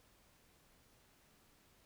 silence, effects pink hiss -69 dBFS RMS until 1.85 s

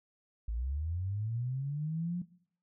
sine linear sweep, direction up, 51.91 to 180.7 Hz, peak -32 dBFS, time 0.48-2.22 s, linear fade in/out 5 ms, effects noise-tail reverb RT60 0.6 s tail -19 dB re dry

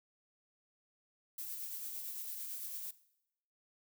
violet noise with tremolo, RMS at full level -42 dBFS, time 1.38-2.91 s, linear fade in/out 5 ms, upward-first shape sine, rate 8.9 Hz, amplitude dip 30%, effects noise-tail reverb RT60 0.8 s tail -18 dB re dry

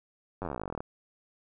slowing click train, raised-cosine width 1 ms, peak -21 dBFS, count 23, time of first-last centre 0.42-0.805 s, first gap 10 ms, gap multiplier 1.05, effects none

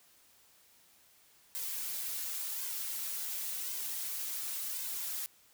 blue noise with flanger, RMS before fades -38 dBFS, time 1.55-5.26 s, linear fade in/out 0 ms, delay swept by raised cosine 1.9 to 6.4 ms, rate 0.92 Hz, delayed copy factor +0.95, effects white hiss -64 dBFS RMS until 5.53 s

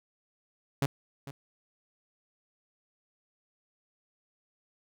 sawtooth tone with echo, 138.5 Hz, C#3, 1 cent flat, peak -21 dBFS, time 0.82-0.86 s, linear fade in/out 2 ms, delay 450 ms, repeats 1, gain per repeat -15 dB, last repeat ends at 1.31 s, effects none

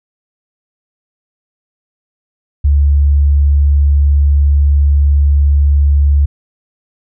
sine tone, 71.5 Hz, D2, 46 cents flat, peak -6 dBFS, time 2.64-6.26 s, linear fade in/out 10 ms, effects none

